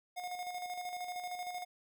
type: tone with tremolo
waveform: square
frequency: 720 Hz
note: F#5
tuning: 47 cents flat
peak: -38 dBFS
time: 0.16-1.65 s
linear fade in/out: 20 ms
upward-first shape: square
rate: 13 Hz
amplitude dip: 45%
effects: none